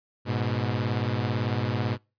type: beating tone pair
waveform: sawtooth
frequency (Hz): 104.5 / 122.5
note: G#2 / B2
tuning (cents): +11 / -14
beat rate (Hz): 18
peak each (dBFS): -24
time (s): 0.25-1.98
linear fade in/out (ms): 50
effects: noise-tail reverb RT60 0.3 s tail -26 dB re dry + resampled to 11025 Hz